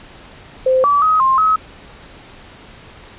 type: tone with pitch steps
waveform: sine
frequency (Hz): 519 / 1151 / 1264 / 1058 / 1279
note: C5 / D6 / D#6 / C6 / D#6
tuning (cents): -14 / -35 / +27 / +19 / +47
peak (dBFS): -10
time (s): 0.66-1.56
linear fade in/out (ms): 5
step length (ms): 180
effects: pink hiss -40 dBFS RMS until 3.18 s + resampled to 8000 Hz